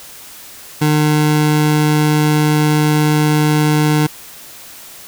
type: tone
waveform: 25% pulse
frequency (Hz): 151.4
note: D#3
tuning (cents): -47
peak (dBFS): -7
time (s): 0.81-4.07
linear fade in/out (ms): 10
effects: white hiss -36 dBFS RMS until 5.07 s